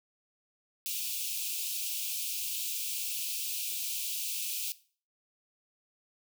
white high-pass noise, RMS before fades -35 dBFS, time 0.86-4.72 s, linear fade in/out 0 ms, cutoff 2400 Hz, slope 96 dB/octave, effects noise-tail reverb RT60 0.4 s tail -17 dB re dry

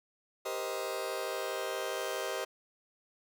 sawtooth chord, C minor seventh, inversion second, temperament just, 392.4 / 470.9 / 523.3 / 627.9 Hz, G4 / Bb4 / C5 / Eb5, +2 / +18 / 0 / +16 cents, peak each -36 / -37 / -35 / -35 dBFS, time 0.45-2.45 s, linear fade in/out 10 ms, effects none

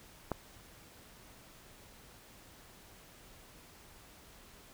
click, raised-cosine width 1 ms, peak -19 dBFS, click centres 0.317 s, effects pink hiss -57 dBFS RMS until 4.73 s

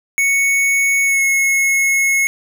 square tone with pitch glide, 2217 to 2179 Hz, C#7 to C#7, 0 to -30 cents, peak -13 dBFS, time 0.18-2.27 s, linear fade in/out 0 ms, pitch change -30 cents, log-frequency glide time 1.04-1.23 s, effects none

